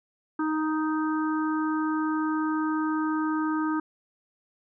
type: harmonic tone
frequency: 311.5 Hz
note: D#4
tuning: 2 cents sharp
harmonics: 1 / 3 / 4 / 5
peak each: -25 / -34 / -33 / -37 dBFS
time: 0.39-3.8 s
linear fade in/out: 5 ms
effects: none